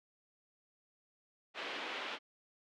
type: band-pass noise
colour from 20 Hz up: white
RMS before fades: -42 dBFS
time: 1.54-2.19 s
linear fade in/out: 50 ms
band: 270 to 3300 Hz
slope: 24 dB/octave
effects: none